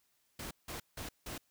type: noise bursts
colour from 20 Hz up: pink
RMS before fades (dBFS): -43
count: 4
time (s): 0.39-1.38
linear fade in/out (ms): 5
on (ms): 120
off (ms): 170
effects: white hiss -75 dBFS RMS until 1.5 s